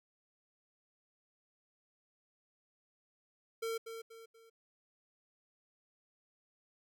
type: tone with echo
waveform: square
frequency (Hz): 453.8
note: A#4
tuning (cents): -47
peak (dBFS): -36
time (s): 3.62-3.78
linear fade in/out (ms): 10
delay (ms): 240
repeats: 3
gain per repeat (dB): -8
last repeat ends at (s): 4.5
effects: none